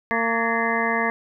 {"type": "harmonic tone with a mistuned harmonic", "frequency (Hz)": 228.8, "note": "A#3", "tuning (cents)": -32, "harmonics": [1, 2, 3, 4, 5, 7, 8, 9], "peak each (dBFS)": [-28, -28, -28, -28, -28, -28, -28, -28], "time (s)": [0.11, 1.1], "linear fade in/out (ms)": 0, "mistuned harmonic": 7, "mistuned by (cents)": 90, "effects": []}